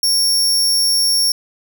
sawtooth tone, 5500 Hz, F8, 27 cents flat, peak -10 dBFS, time 0.03-1.32 s, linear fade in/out 2 ms, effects none

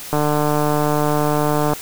click train, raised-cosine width 1 ms, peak -5 dBFS, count 240, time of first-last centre 0.13-1.734 s, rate 149 Hz, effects white hiss -33 dBFS RMS until 1.81 s

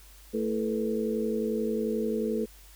sine tone cluster, 222.5 / 329.7 / 432.3 / 483.6 Hz, A3 / E4 / A4 / B4, +20 / 0 / -31 / -36 cents, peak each -30 / -36 / -30 / -34 dBFS, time 0.33-2.46 s, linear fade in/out 20 ms, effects added 50 Hz sine -51 dBFS peak until 2.75 s + white hiss -55 dBFS RMS until 2.75 s

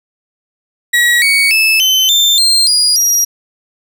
35% pulse tone with pitch steps, 1916 / 2239 / 2617 / 3059 / 3575 / 4179 / 4884 / 5708 Hz, A#6 / C#7 / E7 / G7 / A7 / C8 / D#8 / F8, +47 / +17 / -13 / -43 / +27 / -3 / -33 / +37 cents, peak -6 dBFS, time 0.93-3.25 s, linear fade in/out 10 ms, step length 290 ms, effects none

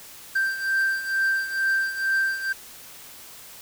triangle beating tone pair, 1568 / 1570.2 Hz, G6 / G6, 0 / +2 cents, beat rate 2.2 Hz, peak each -26 / -21 dBFS, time 0.35-2.53 s, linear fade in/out 10 ms, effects white hiss -44 dBFS RMS until 3.61 s

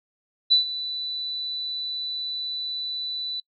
sine tone with ADSR envelope, 3978 Hz, B7, 12 cents sharp, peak -13 dBFS, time 0.5-3.4 s, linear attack 21 ms, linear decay 120 ms, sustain -15 dB, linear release 3 ms, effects noise-tail reverb RT60 0.1 s tail -24 dB re dry

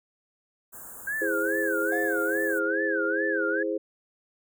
white band-stop noise, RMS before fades -43 dBFS, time 0.72-2.6 s, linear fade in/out 20 ms, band 1700 to 6800 Hz, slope 96 dB/octave
sine tone with vibrato, 1568 Hz, G6, in tune, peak -27 dBFS, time 1.07-3.63 s, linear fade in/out 5 ms, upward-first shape sine, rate 2.4 Hz, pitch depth 200 cents each way
sine chord, E augmented, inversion none, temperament equal, 329.6 / 415.3 / 523.3 Hz, E4 / G#4 / B#4, 0 / 0 / 0 cents, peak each -30 dBFS, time 1.21-3.78 s, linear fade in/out 10 ms
triangle tone with exponential decay, 712 Hz, F5, 33 cents sharp, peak -30 dBFS, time 1.92-3.07 s, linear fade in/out 2 ms, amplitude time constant 250 ms
effects none

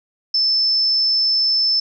sine tone, 5274 Hz, E8, in tune, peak -14 dBFS, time 0.34-1.8 s, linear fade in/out 5 ms, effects none

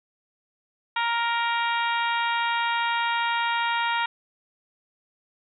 harmonic tone, 467.5 Hz, A#4, 5 cents sharp, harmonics 2 / 3 / 4 / 5 / 6 / 7 / 8, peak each -25 / -29 / -31 / -33 / -35 / -36 / -37 dBFS, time 0.96-4.06 s, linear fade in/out 5 ms, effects none

